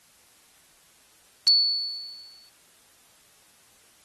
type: tone with exponential decay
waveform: sine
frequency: 4444 Hz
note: C#8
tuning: 4 cents sharp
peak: -13 dBFS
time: 1.47-2.49 s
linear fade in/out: 0 ms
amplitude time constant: 220 ms
effects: white hiss -58 dBFS RMS until 4.04 s + AAC 32 kbps